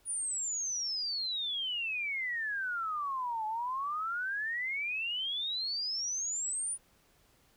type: exponential two-way sweep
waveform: sine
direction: down then up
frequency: 9730 to 852 to 9730 Hz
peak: -32 dBFS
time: 0.05-6.78 s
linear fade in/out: 50 ms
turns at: 3.46 s
effects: pink hiss -67 dBFS RMS until 7.56 s